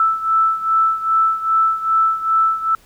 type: beating tone pair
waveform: sine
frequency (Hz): 1318.5 / 1321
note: E6 / E6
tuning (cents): 0 / +3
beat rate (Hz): 2.5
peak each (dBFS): -15 / -19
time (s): 0-2.75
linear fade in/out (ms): 2
effects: pink hiss -51 dBFS RMS until 2.85 s